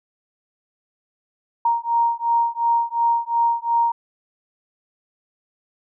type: beating tone pair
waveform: sine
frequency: 932.3 / 935.1 Hz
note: A#5 / A#5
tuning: 0 / +5 cents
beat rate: 2.8 Hz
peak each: -20 dBFS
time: 1.65-3.92 s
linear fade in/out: 5 ms
effects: none